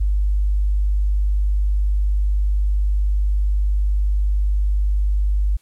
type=tone; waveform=sine; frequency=50 Hz; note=G1; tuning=35 cents sharp; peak=-15 dBFS; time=0-5.57 s; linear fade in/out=10 ms; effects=white hiss -60 dBFS RMS until 5.61 s + low-pass 12000 Hz 12 dB/octave